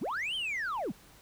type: linear two-way sweep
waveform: sine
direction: up then down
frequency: 133.9 to 3201 to 133.9 Hz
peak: -29 dBFS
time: 0.01-0.92 s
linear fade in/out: 10 ms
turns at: 0.35 s
effects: tanh soft clip ceiling -30 dBFS + pink hiss -57 dBFS RMS until 1.21 s